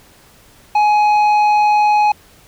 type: tone with tanh clipping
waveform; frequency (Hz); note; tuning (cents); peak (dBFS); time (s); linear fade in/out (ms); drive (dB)
sine; 839; G#5; +17; -11; 0.75-2.12; 5; 8
effects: pink hiss -47 dBFS RMS until 2.47 s